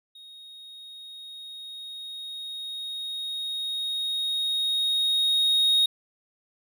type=tone with level ramp; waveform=triangle; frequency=3739 Hz; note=A#7; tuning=4 cents sharp; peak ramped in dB=-43 to -16 dBFS; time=0.15-5.86 s; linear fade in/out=5 ms; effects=none